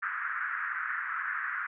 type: band-pass noise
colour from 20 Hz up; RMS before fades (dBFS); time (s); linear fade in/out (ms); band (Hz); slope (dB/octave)
pink; -34; 0.02-1.67; 10; 1300 to 1800; 48
effects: none